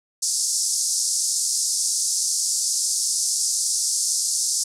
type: band-pass noise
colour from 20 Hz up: pink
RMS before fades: -23 dBFS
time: 0.22-4.64 s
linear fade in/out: 10 ms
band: 5000 to 10000 Hz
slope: 48 dB/octave
effects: none